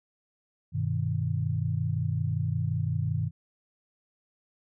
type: chord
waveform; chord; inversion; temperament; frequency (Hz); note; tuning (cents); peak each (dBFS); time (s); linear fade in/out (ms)
sine; G augmented; none; equal; 98 / 123.47 / 155.56; G2 / B2 / D#3; 0 / 0 / 0; -30; 0.72-3.31; 50
effects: none